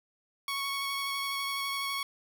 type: tone with vibrato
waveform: 15% pulse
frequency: 1108.7 Hz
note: C#6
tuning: in tune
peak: -25 dBFS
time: 0.48-2.03 s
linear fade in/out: 2 ms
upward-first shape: square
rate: 12 Hz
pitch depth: 10 cents each way
effects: none